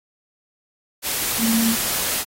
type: tone in noise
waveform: sine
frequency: 227.5 Hz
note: A#3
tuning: 42 cents flat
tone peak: -17 dBFS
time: 1.38-1.76 s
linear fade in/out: 50 ms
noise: white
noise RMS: -23 dBFS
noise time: 1.02-2.25 s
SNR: +3 dB
effects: AAC 48 kbps